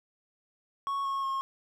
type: tone with pitch steps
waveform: triangle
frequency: 1107 / 1093 / 1079.2 Hz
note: C#6 / C#6 / C#6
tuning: -3 / -25 / -47 cents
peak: -27 dBFS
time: 0.87-1.41 s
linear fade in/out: 0 ms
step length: 180 ms
effects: none